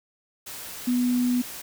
sine tone in noise, 246.7 Hz, B3, 2 cents flat, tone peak -20 dBFS, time 0.87-1.42 s, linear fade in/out 10 ms, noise white, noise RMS -38 dBFS, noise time 0.46-1.62 s, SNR +15 dB, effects none

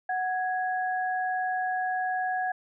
sine tone pair together, 740 / 1661.2 Hz, F#5 / G#6, 0 / 0 cents, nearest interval octave + major second, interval 1400 cents, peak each -27 / -32 dBFS, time 0.09-2.52 s, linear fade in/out 5 ms, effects none

